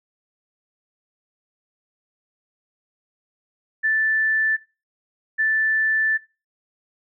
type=tone pair in turn; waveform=sine; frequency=1760 / 1760 Hz; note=A6 / A6; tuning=0 / 0 cents; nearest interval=unison; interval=0 cents; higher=neither; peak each=-17 dBFS; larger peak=neither; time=3.83-4.57 / 5.38-6.18 s; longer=second; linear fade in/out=20 ms; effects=noise-tail reverb RT60 0.3 s tail -19 dB re dry